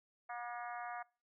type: harmonic tone with a mistuned harmonic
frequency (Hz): 240.3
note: B3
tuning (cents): -47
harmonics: 3 / 4 / 5 / 6 / 7 / 8 / 9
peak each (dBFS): -44 / -50 / -49 / -52 / -52 / -57 / -56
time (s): 0.29-1.03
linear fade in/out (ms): 10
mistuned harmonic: 8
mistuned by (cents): -27
effects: noise-tail reverb RT60 0.4 s tail -26 dB re dry